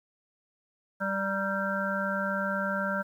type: harmonic tone with a mistuned harmonic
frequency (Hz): 196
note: G3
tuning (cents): 0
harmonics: 1 / 3 / 5 / 7 / 8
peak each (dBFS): -33 / -33 / -38 / -33 / -33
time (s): 1-3.03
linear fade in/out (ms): 20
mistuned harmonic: 5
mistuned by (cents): -61
effects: 10-bit